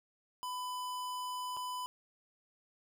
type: tone with dropouts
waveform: square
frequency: 1000 Hz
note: B5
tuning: 21 cents sharp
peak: -38 dBFS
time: 0.43-1.86 s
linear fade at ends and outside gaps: 0 ms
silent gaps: 1.567-1.571 s
effects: none